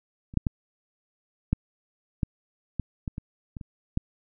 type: clicks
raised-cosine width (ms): 5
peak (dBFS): -29 / -8 / -12 / -9 / -12 / -15 / -18 / -21 / -24 / -26 / -12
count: 11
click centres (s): 0.339 / 0.373 / 0.468 / 1.53 / 2.232 / 2.797 / 3.078 / 3.181 / 3.568 / 3.612 / 3.974
effects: none